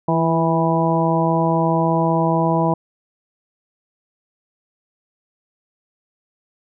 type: harmonic tone with a mistuned harmonic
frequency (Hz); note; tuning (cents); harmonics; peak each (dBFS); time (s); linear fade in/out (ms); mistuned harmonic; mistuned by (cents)
163.8; E3; -11; 1 / 2 / 3 / 4 / 5 / 6; -19 / -22 / -25 / -22 / -24 / -22; 0.08-2.74; 5; 2; +26
effects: none